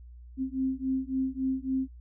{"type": "beating tone pair", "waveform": "sine", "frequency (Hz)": [261.6, 265.2], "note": ["C4", "C4"], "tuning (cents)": [0, 23], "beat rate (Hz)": 3.6, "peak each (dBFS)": -30, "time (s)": [0.37, 1.88], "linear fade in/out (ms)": 50, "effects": ["noise-tail reverb RT60 0.1 s tail -21 dB re dry", "added 60 Hz sine -45 dBFS peak until 2 s"]}